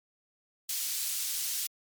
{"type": "high-pass noise", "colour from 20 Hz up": "pink", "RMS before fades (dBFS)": -33, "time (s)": [0.69, 1.67], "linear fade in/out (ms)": 5, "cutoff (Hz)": 4900, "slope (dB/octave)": 12, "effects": ["MP3 96 kbps"]}